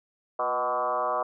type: tone with frequency modulation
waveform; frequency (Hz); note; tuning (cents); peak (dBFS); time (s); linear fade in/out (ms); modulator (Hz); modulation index
sine; 880; A5; 0; -24; 0.39-1.23; 5; 130; 2.8
effects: none